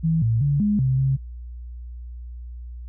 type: tone with pitch steps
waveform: sine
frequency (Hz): 162.2 / 113.4 / 142.9 / 207.6 / 131 / 134.2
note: E3 / A#2 / D3 / G#3 / C3 / C3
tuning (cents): -28 / -47 / -47 / 0 / +2 / +44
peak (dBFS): -17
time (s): 0.03-1.17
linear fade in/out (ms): 20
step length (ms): 190
effects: added 60 Hz sine -33 dBFS peak until 2.88 s